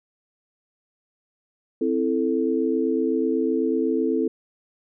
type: chord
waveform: sine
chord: A minor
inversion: first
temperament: equal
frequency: 261.6 / 329.6 / 440 Hz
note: C4 / E4 / A4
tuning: 0 / 0 / 0 cents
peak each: -24 dBFS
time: 1.81-4.28 s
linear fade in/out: 5 ms
effects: none